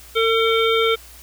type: harmonic tone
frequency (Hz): 451.4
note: A4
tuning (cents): +44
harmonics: 1 / 3 / 5 / 7 / 8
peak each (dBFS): -17 / -22 / -24 / -25 / -26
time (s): 0.15-0.96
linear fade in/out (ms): 20
effects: added 60 Hz sine -45 dBFS peak until 1.22 s + white hiss -44 dBFS RMS until 1.22 s